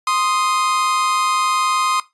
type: tone pair together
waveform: 40% pulse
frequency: 1046.5 / 1245.4 Hz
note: C6 / D#6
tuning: 0 / +1 cents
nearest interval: minor third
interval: 301 cents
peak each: -18 dBFS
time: 0.07-2 s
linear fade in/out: 2 ms
effects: noise-tail reverb RT60 0.2 s tail -17 dB re dry + resampled to 24000 Hz